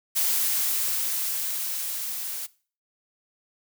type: noise with level ramp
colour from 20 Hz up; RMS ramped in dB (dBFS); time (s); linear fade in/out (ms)
blue; -23 to -33; 0.15-2.47; 20
effects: noise-tail reverb RT60 0.4 s tail -20 dB re dry